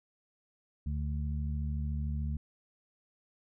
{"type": "harmonic tone", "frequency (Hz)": 73.6, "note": "D2", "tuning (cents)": 4, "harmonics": [1, 2, 3], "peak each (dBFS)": [-32, -38, -42], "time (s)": [0.86, 2.37], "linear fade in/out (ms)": 5, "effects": []}